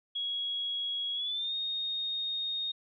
sine tone with pitch glide, 3322 to 3707 Hz, G#7 to A#7, 0 to -10 cents, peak -31 dBFS, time 0.15-2.72 s, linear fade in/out 10 ms, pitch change +190 cents, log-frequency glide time 1.14-1.54 s, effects none

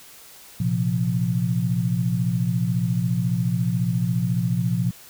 sine chord, Bb suspended second, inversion none, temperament equal, 116.54 / 130.81 / 174.61 Hz, Bb2 / C3 / F3, 0 / 0 / 0 cents, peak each -24 / -25 / -23 dBFS, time 0.6-4.91 s, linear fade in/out 5 ms, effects white hiss -46 dBFS RMS until 5.09 s

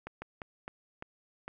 slowing click train, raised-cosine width 0.5 ms, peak -25 dBFS, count 6, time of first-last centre 0.07-1.48 s, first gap 150 ms, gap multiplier 1.32, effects none

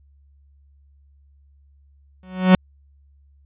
45% pulse tone with exponential growth, 185 Hz, F#3, in tune, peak -6 dBFS, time 2.23-2.55 s, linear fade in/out 2 ms, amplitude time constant 68 ms, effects added 70 Hz sine -51 dBFS peak until 3.45 s + resampled to 8000 Hz

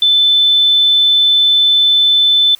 sine tone, 3520 Hz, A7, in tune, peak -7 dBFS, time 0.02-2.55 s, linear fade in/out 2 ms, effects white hiss -45 dBFS RMS until 2.59 s

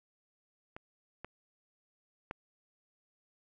clicks, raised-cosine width 0.5 ms, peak -29 / -27 / -23 dBFS, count 3, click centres 0.765 / 1.246 / 2.311 s, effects none

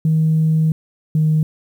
sine tone pair in turn, 158.3 / 155.67 Hz, D#3 / D#3, +30 / +1 cents, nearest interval unison, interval 29 cents, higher first, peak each -11 dBFS, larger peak neither, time 0.05-0.72 / 1.15-1.43 s, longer first, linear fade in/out 2 ms, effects tanh soft clip ceiling -8 dBFS + 8-bit

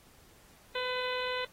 harmonic tone, 503 Hz, B4, 32 cents sharp, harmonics 1 / 2 / 3 / 4 / 5 / 6 / 7 / 8, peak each -35 / -38 / -40 / -41 / -42 / -43 / -43 / -44 dBFS, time 0.75-1.45 s, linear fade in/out 5 ms, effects pink hiss -60 dBFS RMS until 1.52 s + AAC 48 kbps

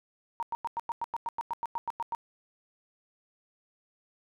sine tone bursts, 932.3 Hz, A#5, in tune, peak -29 dBFS, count 15, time 0.4-2.149 s, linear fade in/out 0 ms, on 27 ms, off 96 ms, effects none

